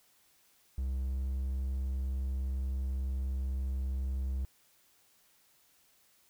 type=tone with pitch glide; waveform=triangle; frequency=65.41 to 65.86 Hz; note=C2 to C2; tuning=0 to +12 cents; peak=-29 dBFS; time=0.78-4.45 s; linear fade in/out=0 ms; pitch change=+12 cents; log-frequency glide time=1.05-1.18 s; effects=white hiss -67 dBFS RMS until 6.29 s